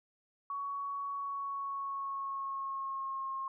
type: tone with pitch glide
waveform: sine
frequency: 1120 to 1074.4 Hz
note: C#6 to C6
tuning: +18 to +46 cents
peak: -35 dBFS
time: 0.5-3.48 s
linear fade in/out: 2 ms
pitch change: -72 cents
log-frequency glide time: 1.14-3.31 s
effects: none